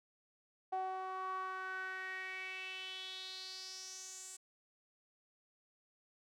sawtooth tone with band-pass filter sweep, 376 Hz, F#4, 28 cents sharp, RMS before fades -44 dBFS, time 0.72-4.37 s, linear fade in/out 10 ms, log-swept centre 760 to 7900 Hz, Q 5.1, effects none

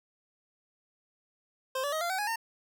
25% pulse tone with pitch steps, 523.3 / 574 / 629.5 / 690.5 / 757.4 / 830.7 / 911.1 Hz, C5 / D5 / D#5 / F5 / F#5 / G#5 / A#5, 0 / -40 / +20 / -20 / +40 / 0 / -40 cents, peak -26 dBFS, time 1.75-2.359 s, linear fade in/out 5 ms, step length 87 ms, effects none

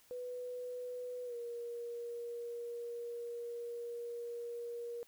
sine tone with pitch glide, 495.2 to 473.7 Hz, B4 to A#4, +5 to +28 cents, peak -40 dBFS, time 0.11-5.03 s, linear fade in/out 0 ms, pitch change -77 cents, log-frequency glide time 1.25-1.35 s, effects white hiss -66 dBFS RMS until 5.07 s

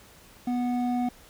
triangle tone pair together, 245.7 / 736.3 Hz, B3 / F#5, -9 / -9 cents, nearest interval octave + perfect fifth, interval 1900 cents, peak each -23 / -30 dBFS, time 0.47-1.09 s, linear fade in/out 5 ms, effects pink hiss -53 dBFS RMS until 1.29 s

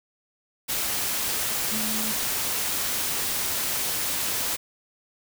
sine tone in noise, 217.8 Hz, A3, 17 cents flat, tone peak -32 dBFS, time 1.71-2.13 s, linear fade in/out 20 ms, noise white, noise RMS -27 dBFS, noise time 0.68-4.57 s, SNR -8 dB, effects none

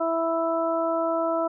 harmonic tone, 329.6 Hz, E4, in tune, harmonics 1 / 2 / 3 / 4, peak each -29 / -24 / -32 / -30 dBFS, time 0-1.48 s, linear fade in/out 10 ms, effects none

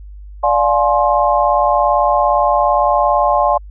sine chord, D half-diminished seventh, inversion none, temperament just, 587.3 / 704.8 / 845.8 / 1057.2 Hz, D5 / F5 / Ab5 / C6, 0 / +16 / +31 / +18 cents, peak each -16 dBFS, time 0.43-3.58 s, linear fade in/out 10 ms, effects added 50 Hz sine -31 dBFS peak until 3.7 s

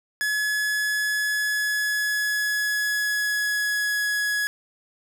45% pulse tone with pitch glide, 1700 to 1679.5 Hz, G#6 to G#6, +40 to +19 cents, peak -22 dBFS, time 0.21-4.47 s, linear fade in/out 0 ms, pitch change -21 cents, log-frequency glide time 1.19-4.04 s, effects none

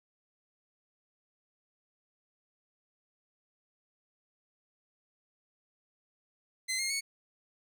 15% pulse tone with pitch steps, 2054 / 2133 / 2214 Hz, C7 / C7 / C#7, -33 / +33 / -3 cents, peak -24 dBFS, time 6.68-7.01 s, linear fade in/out 20 ms, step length 110 ms, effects none

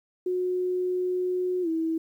sine tone with pitch glide, 364.1 to 324.4 Hz, F#4 to E4, -28 to -28 cents, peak -24 dBFS, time 0.26-1.98 s, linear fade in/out 5 ms, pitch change -200 cents, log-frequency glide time 1.62-1.68 s, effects 10-bit

